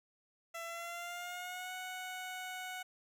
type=tone with pitch glide; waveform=15% pulse; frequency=670 to 739.1 Hz; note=E5 to F#5; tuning=+28 to -2 cents; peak=-35 dBFS; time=0.54-2.83 s; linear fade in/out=10 ms; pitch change=+170 cents; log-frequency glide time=0.64-1.73 s; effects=none